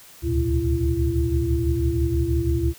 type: tone cluster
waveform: sine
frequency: 68.6 / 74.7 / 112 / 123.5 / 338 Hz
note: C#2 / D2 / A2 / B2 / E4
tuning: -17 / +30 / +31 / 0 / +43 cents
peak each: -26 / -23 / -28 / -28 / -24 dBFS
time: 0.22-2.74 s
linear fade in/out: 50 ms
effects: white hiss -47 dBFS RMS until 2.78 s